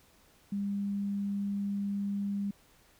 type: tone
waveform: sine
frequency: 200.7 Hz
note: G3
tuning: 41 cents sharp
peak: -30 dBFS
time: 0.52-2.51 s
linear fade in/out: 5 ms
effects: pink hiss -63 dBFS RMS until 2.99 s